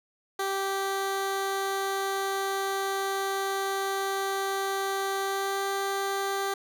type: tone with pitch glide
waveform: 15% pulse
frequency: 390.2 to 393.1 Hz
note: G4 to G4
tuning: -8 to +5 cents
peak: -21 dBFS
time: 0.39-6.54 s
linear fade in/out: 5 ms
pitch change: +13 cents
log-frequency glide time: 5.22-5.64 s
effects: none